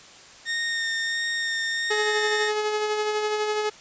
sawtooth tone with vibrato, 1837 Hz, A#6, 26 cents flat, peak -21 dBFS, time 0.45-2.52 s, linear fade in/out 50 ms, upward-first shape sine, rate 1.5 Hz, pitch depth 13 cents each way
sawtooth tone with tremolo, 424.4 Hz, G#4, 38 cents sharp, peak -18 dBFS, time 1.9-3.7 s, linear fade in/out 10 ms, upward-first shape sine, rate 12 Hz, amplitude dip 35%
effects white hiss -47 dBFS RMS until 3.8 s + resampled to 16000 Hz

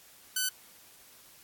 5% pulse tone, 1507 Hz, F#6, 31 cents sharp, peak -16 dBFS, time 0.36-0.49 s, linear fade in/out 5 ms, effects white hiss -56 dBFS RMS until 1.43 s + AAC 64 kbps

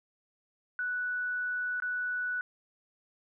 sine tone with dropouts, 1480 Hz, F#6, in tune, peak -30 dBFS, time 0.79-2.41 s, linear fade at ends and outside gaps 1 ms, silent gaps 1.801-1.822 s, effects none

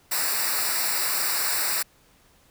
white noise with comb filter, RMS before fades -25 dBFS, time 0.11-1.83 s, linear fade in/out 10 ms, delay 0.31 ms, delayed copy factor -0.95, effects pink hiss -59 dBFS RMS until 2.5 s

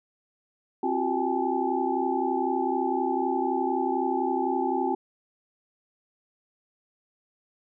sine tone cluster, 264.8 / 347.3 / 378.9 / 796 / 860 Hz, C4 / F4 / F#4 / G5 / A5, +21 / -10 / +41 / +26 / -40 cents, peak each -30 dBFS, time 0.83-4.95 s, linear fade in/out 5 ms, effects none

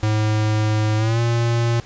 square tone with pitch glide, 107.6 to 117.34 Hz, A2 to A#2, -38 to +12 cents, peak -17 dBFS, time 0.03-1.8 s, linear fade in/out 0 ms, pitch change +150 cents, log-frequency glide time 0.97-1.2 s, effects pink hiss -44 dBFS RMS until 1.85 s + resampled to 16000 Hz

